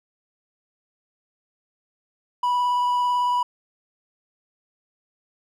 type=tone with vibrato; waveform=triangle; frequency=982 Hz; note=B5; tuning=10 cents flat; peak=-17 dBFS; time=2.43-3.43 s; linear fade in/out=5 ms; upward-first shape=sine; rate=18 Hz; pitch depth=11 cents each way; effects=none